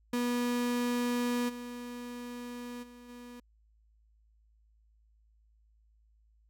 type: tone with level steps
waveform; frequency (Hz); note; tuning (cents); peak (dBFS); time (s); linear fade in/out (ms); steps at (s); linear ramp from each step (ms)
35% pulse; 242.9; B3; -29; -27 / -38 / -48 / -44; 0.13-3.4; 5; 1.48 / 2.82 / 3.08; 20
effects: added 54 Hz sine -63 dBFS peak until 6.49 s